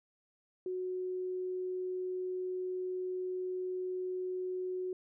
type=tone; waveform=sine; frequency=367.9 Hz; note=F#4; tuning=10 cents flat; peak=-34 dBFS; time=0.66-4.93 s; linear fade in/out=2 ms; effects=none